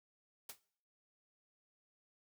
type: noise with exponential decay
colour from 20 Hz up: white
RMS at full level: -43 dBFS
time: 0.49-0.6 s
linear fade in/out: 5 ms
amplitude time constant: 22 ms
effects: noise-tail reverb RT60 0.6 s tail -21 dB re dry